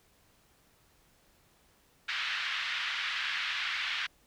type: band-pass noise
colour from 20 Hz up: pink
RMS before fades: -34 dBFS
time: 2.08-4.07 s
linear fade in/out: 10 ms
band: 1500 to 3700 Hz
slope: 24 dB/octave
effects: pink hiss -66 dBFS RMS until 4.26 s